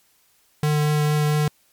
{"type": "tone with vibrato", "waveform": "square", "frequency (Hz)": 150, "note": "D3", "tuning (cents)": 37, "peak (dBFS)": -18, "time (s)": [0.63, 1.48], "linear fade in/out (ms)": 2, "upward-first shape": "triangle", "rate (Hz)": 4.5, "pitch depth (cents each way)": 9, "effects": ["white hiss -61 dBFS RMS until 1.72 s", "MP3 96 kbps"]}